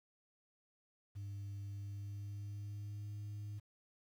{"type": "tone with pitch glide", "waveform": "sine", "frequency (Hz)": [100.2, 103.73], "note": ["G2", "G#2"], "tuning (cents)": [38, -2], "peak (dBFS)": -40, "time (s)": [1.15, 3.6], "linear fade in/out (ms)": 20, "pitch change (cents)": 60, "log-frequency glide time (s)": [1.74, 3.14], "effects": ["tanh soft clip ceiling -41 dBFS", "11-bit"]}